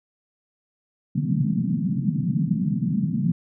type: band-pass noise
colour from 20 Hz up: pink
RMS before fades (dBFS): -23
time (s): 1.15-3.32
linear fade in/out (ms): 5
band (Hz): 140 to 230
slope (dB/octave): 48
effects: none